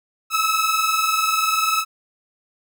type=tone pair together; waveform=sawtooth; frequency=1287.8 / 1308 Hz; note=E6 / E6; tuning=-41 / -14 cents; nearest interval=unison; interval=27 cents; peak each=-17 dBFS; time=0.3-1.85 s; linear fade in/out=50 ms; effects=none